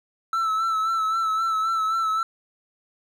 triangle tone with vibrato, 1318.5 Hz, E6, in tune, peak -19 dBFS, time 0.33-2.23 s, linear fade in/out 2 ms, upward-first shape sine, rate 3.8 Hz, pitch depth 37 cents each way, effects none

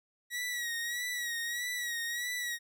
sawtooth tone with vibrato, 1915 Hz, A#6, 46 cents sharp, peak -30 dBFS, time 0.3-2.59 s, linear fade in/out 50 ms, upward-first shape sine, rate 1.6 Hz, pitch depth 54 cents each way, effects none

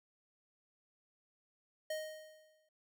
square tone with exponential decay, 622.3 Hz, D#5, in tune, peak -36 dBFS, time 1.9-2.69 s, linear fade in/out 5 ms, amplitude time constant 170 ms, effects none

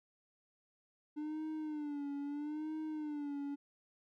triangle tone with vibrato, 297.6 Hz, D4, 23 cents sharp, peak -36 dBFS, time 1.16-3.56 s, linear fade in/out 20 ms, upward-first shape sine, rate 0.77 Hz, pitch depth 86 cents each way, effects none

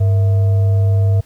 sine tone with frequency modulation, 100 Hz, G2, 35 cents sharp, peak -10 dBFS, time 0-1.21 s, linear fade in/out 10 ms, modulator 564 Hz, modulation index 0.21, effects pink hiss -51 dBFS RMS until 1.25 s

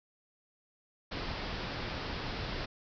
pink low-pass noise, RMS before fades -38 dBFS, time 1.11-2.66 s, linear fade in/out 10 ms, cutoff 5300 Hz, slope 96 dB/octave, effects none

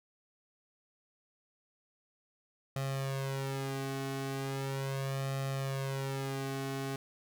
sawtooth tone with flanger, 135.7 Hz, C#3, 36 cents flat, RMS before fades -36 dBFS, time 2.76-6.96 s, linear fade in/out 2 ms, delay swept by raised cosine 1.6 to 2.7 ms, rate 0.38 Hz, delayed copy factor +1, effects none

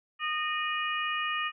harmonic tone with a mistuned harmonic, 615 Hz, D#5, 20 cents flat, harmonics 2 / 3 / 4 / 5, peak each -32 / -34 / -35 / -36 dBFS, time 0.19-1.52 s, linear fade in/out 50 ms, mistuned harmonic 5, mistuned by -100 cents, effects none

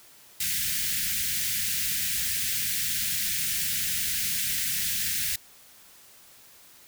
white band-stop noise, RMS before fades -28 dBFS, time 0.4-5.36 s, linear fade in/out 5 ms, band 220 to 1600 Hz, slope 48 dB/octave, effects white hiss -53 dBFS RMS until 6.87 s

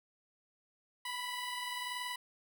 15% pulse tone pair together, 984.3 / 1005 Hz, B5 / B5, -6 / +30 cents, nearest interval unison, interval 36 cents, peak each -32 / -38 dBFS, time 1.05-2.16 s, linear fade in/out 5 ms, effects none

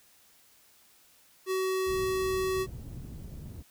square tone, 376.9 Hz, F#4, 32 cents sharp, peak -28 dBFS, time 1.46-2.67 s, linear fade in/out 50 ms
white low-pass noise, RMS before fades -42 dBFS, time 1.86-3.63 s, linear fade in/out 20 ms, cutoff 120 Hz, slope 12 dB/octave
effects white hiss -61 dBFS RMS until 3.7 s

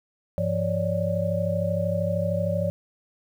sine tone cluster, 100.3 / 171.5 / 557 / 590 Hz, G2 / F3 / C#5 / D5, +40 / -31 / +8 / +8 cents, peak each -28 dBFS, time 0.38-2.7 s, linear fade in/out 0 ms, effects 9-bit

